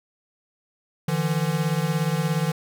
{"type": "beating tone pair", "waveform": "square", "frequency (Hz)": [150.9, 167.9], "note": ["D3", "E3"], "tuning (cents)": [47, 32], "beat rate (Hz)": 17, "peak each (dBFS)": -25, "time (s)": [1.08, 2.52], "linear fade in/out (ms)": 5, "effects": []}